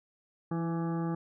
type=harmonic tone with a mistuned harmonic; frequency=167.2 Hz; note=E3; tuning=25 cents sharp; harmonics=1 / 2 / 3 / 4 / 5 / 7 / 8 / 9 / 10; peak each=-31 / -35 / -44 / -49 / -42 / -45 / -55 / -56 / -55 dBFS; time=0.51-1.15 s; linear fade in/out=5 ms; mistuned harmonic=2; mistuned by=-19 cents; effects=none